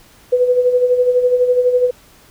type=tone with tremolo; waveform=sine; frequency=496.8 Hz; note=B4; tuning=10 cents sharp; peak=-8 dBFS; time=0.32-1.91 s; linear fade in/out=10 ms; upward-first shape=sine; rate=12 Hz; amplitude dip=60%; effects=pink hiss -47 dBFS RMS until 2.3 s